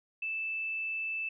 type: tone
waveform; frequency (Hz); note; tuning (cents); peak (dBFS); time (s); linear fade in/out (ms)
sine; 2637; E7; 0; -32; 0.22-1.29; 5
effects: none